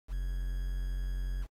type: tone with quantisation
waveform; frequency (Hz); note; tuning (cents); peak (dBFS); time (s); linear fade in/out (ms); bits
triangle; 45.13; F#1; -42; -29; 0.08-1.47; 50; 9
effects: AAC 48 kbps